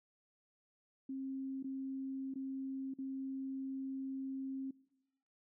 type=tone with dropouts; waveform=sine; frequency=267.4 Hz; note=C4; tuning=38 cents sharp; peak=-39 dBFS; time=1.09-4.71 s; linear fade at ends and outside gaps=5 ms; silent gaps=1.628-1.642 / 2.34-2.356 / 2.939-2.986 s; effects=noise-tail reverb RT60 1.0 s tail -22 dB re dry